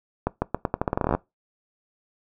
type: accelerating click train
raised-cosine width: 1 ms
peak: -8 dBFS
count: 17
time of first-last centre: 0.27-1.15 s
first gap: 150 ms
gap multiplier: 0.84
effects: noise-tail reverb RT60 0.2 s tail -21 dB re dry